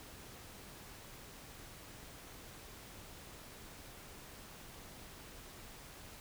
silence, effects pink hiss -53 dBFS RMS until 6.2 s

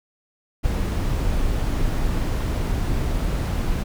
brown noise, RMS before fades -22 dBFS, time 0.63-3.84 s, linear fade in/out 20 ms, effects none

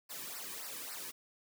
white noise with flanger, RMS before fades -44 dBFS, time 0.09-1.12 s, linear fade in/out 20 ms, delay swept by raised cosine 0.29 to 1.49 ms, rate 3.6 Hz, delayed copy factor -1, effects none

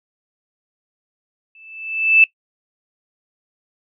sine tone with exponential growth, 2637 Hz, E7, in tune, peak -5 dBFS, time 1.55-2.24 s, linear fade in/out 2 ms, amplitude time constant 150 ms, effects noise-tail reverb RT60 0.1 s tail -20 dB re dry

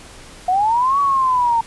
sine linear two-way sweep, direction up then down, 711 to 1139 to 908 Hz, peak -13 dBFS, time 0.48-1.61 s, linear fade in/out 5 ms, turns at 0.99 s, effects pink hiss -40 dBFS RMS until 1.66 s + resampled to 24000 Hz

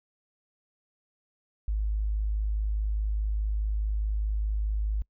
sine tone, 52.4 Hz, G#1, 16 cents sharp, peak -25 dBFS, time 1.68-5.02 s, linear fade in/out 0 ms, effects noise-tail reverb RT60 0.1 s tail -26 dB re dry

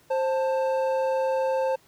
triangle tone pair together, 527 / 886.3 Hz, C5 / A5, +12 / +12 cents, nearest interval major sixth, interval 900 cents, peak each -21 / -27 dBFS, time 0.1-1.76 s, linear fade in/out 10 ms, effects pink hiss -59 dBFS RMS until 1.87 s + high-pass 80 Hz 12 dB/octave

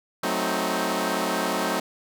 10% pulse chord, F# diminished seventh, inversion none, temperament equal with one note detuned, 185 / 220 / 261.6 / 314.6 Hz, F#3 / A3 / C4 / Eb4, 0 / 0 / 0 / +19 cents, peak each -21 dBFS, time 0.23-1.8 s, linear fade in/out 5 ms, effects none

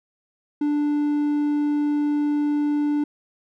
triangle tone, 294.1 Hz, D4, 3 cents sharp, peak -17 dBFS, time 0.61-3.04 s, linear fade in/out 5 ms, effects none

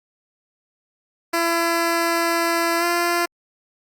10% pulse tone with pitch glide, 336.6 to 345.3 Hz, E4 to F4, +36 to -20 cents, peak -10 dBFS, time 1.33-3.26 s, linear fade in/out 10 ms, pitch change +44 cents, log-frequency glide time 2.79-2.84 s, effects Opus 48 kbps

